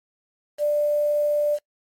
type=tone with quantisation; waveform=sine; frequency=591 Hz; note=D5; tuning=11 cents sharp; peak=-18 dBFS; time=0.58-1.59 s; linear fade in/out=50 ms; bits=7; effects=noise-tail reverb RT60 0.1 s tail -25 dB re dry + MP3 64 kbps